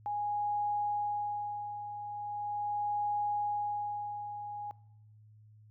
sine tone with tremolo, 827 Hz, G#5, 8 cents flat, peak -29 dBFS, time 0.06-4.71 s, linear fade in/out 0 ms, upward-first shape sine, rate 0.4 Hz, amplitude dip 65%, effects noise-tail reverb RT60 0.8 s tail -22 dB re dry + added 107 Hz sine -55 dBFS peak until 5.7 s

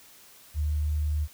sine tone, 75.3 Hz, D2, 44 cents sharp, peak -24 dBFS, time 0.54-1.28 s, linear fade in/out 50 ms, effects white hiss -53 dBFS RMS until 1.33 s

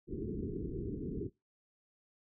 white low-pass noise, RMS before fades -39 dBFS, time 0.07-1.3 s, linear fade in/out 50 ms, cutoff 430 Hz, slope 96 dB/octave, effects noise-tail reverb RT60 0.2 s tail -21 dB re dry

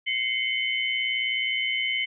sine tone cluster, 2078 / 2197 / 3037 Hz, C7 / C#7 / F#7, -12 / -16 / +44 cents, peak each -28 / -29 / -28 dBFS, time 0.06-2.06 s, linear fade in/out 20 ms, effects none

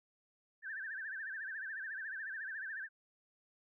sine tone with vibrato, 1661.2 Hz, G#6, in tune, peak -40 dBFS, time 0.62-2.89 s, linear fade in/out 50 ms, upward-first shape sine, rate 14 Hz, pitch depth 150 cents each way, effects none

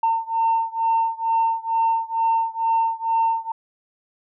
sine beating tone pair, 906 / 908.2 Hz, A#5 / A#5, -50 / -45 cents, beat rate 2.2 Hz, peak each -20 / -21 dBFS, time 0.03-3.52 s, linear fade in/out 5 ms, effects tanh soft clip ceiling -12 dBFS

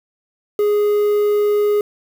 triangle tone with quantisation, 415.3 Hz, G#4, in tune, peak -11 dBFS, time 0.59-1.81 s, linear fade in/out 2 ms, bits 6, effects none

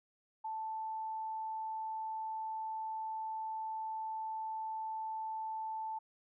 sine tone, 880 Hz, A5, in tune, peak -37 dBFS, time 0.44-5.99 s, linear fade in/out 10 ms, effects none

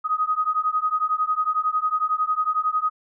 sine beating tone pair, 1248 / 1259 Hz, D#6 / D#6, +5 / +20 cents, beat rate 11 Hz, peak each -23 dBFS, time 0.04-2.9 s, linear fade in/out 20 ms, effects none

